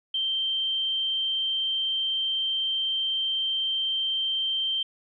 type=tone; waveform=sine; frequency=3136 Hz; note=G7; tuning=in tune; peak=-24 dBFS; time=0.14-4.83 s; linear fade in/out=5 ms; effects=none